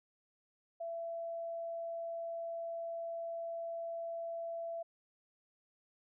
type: tone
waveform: sine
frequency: 670 Hz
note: E5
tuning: 28 cents sharp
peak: -38 dBFS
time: 0.8-4.83 s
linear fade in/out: 10 ms
effects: none